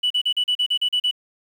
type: tone bursts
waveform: sine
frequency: 2960 Hz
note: F#7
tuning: in tune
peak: -16 dBFS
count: 10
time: 0.03-1.112 s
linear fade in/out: 10 ms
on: 74 ms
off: 38 ms
effects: tanh soft clip ceiling -13 dBFS + 8-bit